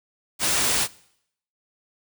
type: band-stop noise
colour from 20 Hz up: white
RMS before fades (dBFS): -22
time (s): 0.39-0.88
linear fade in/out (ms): 50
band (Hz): 11000 to 16000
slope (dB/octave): 96
effects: noise-tail reverb RT60 0.7 s tail -21 dB re dry